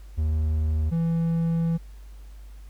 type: tone pair in turn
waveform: triangle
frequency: 77.78 / 165.96 Hz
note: D#2 / E3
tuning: 0 / +12 cents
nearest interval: octave + minor second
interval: 1312 cents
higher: second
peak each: -19 dBFS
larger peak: neither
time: 0.17-0.91 / 0.91-1.78 s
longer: second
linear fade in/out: 20 ms
effects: added 50 Hz sine -40 dBFS peak until 2.69 s + pink hiss -59 dBFS RMS until 2.69 s